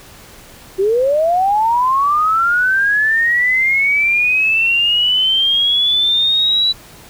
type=linear sweep; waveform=sine; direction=up; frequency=370 to 3957 Hz; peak=-11 dBFS; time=0.78-6.73 s; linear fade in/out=20 ms; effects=pink hiss -40 dBFS RMS until 7.09 s